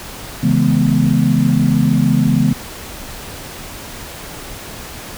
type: chord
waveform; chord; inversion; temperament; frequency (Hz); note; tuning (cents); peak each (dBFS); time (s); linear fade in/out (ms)
sine; C# minor seventh; none; equal with one note detuned; 138.59 / 164.81 / 211.9 / 246.9; C#3 / E3 / G#3 / B3; 0 / 0 / +35 / 0; -16; 0.43-2.53; 5
effects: pink hiss -31 dBFS RMS until 5.17 s